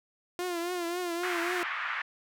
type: tone with vibrato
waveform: sawtooth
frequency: 349.7 Hz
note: F4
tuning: 2 cents sharp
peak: -27 dBFS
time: 0.39-1.63 s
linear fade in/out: 0 ms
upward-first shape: triangle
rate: 3.7 Hz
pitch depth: 79 cents each way
type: band-pass noise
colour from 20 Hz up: white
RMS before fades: -34 dBFS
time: 1.23-2.02 s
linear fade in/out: 5 ms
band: 1100 to 2100 Hz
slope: 24 dB/octave
effects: none